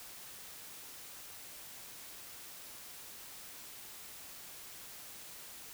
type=silence; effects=white hiss -50 dBFS RMS until 5.73 s